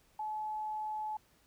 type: tone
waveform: sine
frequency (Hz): 858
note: A5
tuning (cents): -44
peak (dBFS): -35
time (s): 0.19-1.17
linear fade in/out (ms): 5
effects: pink hiss -68 dBFS RMS until 1.46 s

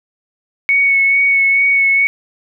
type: tone with vibrato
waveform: sine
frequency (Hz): 2217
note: C#7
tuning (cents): 0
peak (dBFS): -9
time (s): 0.69-2.07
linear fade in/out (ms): 0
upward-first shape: sine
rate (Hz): 2.3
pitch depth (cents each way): 17
effects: none

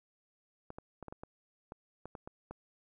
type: clicks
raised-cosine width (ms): 1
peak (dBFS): -30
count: 11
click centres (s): 0.704 / 0.785 / 1.027 / 1.083 / 1.125 / 1.235 / 1.721 / 2.056 / 2.152 / 2.275 / 2.51
effects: 12-bit

